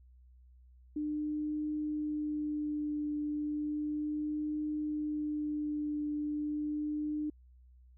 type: tone with vibrato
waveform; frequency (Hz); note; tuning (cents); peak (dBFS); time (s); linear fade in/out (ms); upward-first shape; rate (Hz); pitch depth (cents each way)
sine; 299.9; D4; +36; -32; 0.96-7.3; 5; triangle; 0.34; 17
effects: added 62 Hz sine -56 dBFS peak until 7.97 s